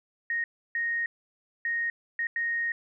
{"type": "tone bursts at uneven times", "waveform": "sine", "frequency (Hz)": 1863, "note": "A#6", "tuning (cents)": -2, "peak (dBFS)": -26, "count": 5, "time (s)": [[0.3, 0.44], [0.75, 1.06], [1.65, 1.9], [2.19, 2.27], [2.36, 2.72]], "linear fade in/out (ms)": 2, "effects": []}